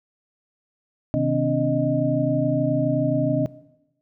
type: tone cluster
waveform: sine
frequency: 129.7 / 156.9 / 254.2 / 286 / 620 Hz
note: C3 / D#3 / C4 / D4 / D#5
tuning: -15 / +15 / -50 / -46 / -6 cents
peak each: -25 / -28 / -26 / -24 / -24 dBFS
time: 1.14-3.46 s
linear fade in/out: 0 ms
effects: noise-tail reverb RT60 0.9 s tail -19 dB re dry